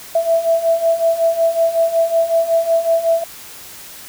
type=beating tone pair; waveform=sine; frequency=659.3 / 664.7 Hz; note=E5 / E5; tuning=0 / +14 cents; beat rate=5.4 Hz; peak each=-18 / -14 dBFS; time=0.15-3.24 s; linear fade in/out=5 ms; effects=white hiss -36 dBFS RMS until 4.08 s